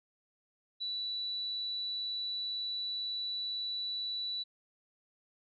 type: tone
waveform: sine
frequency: 3951 Hz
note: B7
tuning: in tune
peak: -34 dBFS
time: 0.8-4.44 s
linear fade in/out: 20 ms
effects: none